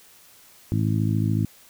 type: harmonic tone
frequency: 53.7 Hz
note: A1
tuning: 41 cents flat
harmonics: 2 / 3 / 4 / 5 / 6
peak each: -22 / -26 / -28 / -30 / -32 dBFS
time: 0.72-1.45 s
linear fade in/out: 0 ms
effects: white hiss -52 dBFS RMS until 1.69 s